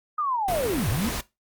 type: linear two-way sweep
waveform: sine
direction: down then up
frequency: 1255 to 87.31 to 251.9 Hz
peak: -23 dBFS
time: 0.18-1.09 s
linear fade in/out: 5 ms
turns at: 0.89 s
type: noise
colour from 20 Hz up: pink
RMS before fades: -30 dBFS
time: 0.48-1.21 s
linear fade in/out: 5 ms
effects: noise-tail reverb RT60 0.2 s tail -17 dB re dry + Opus 48 kbps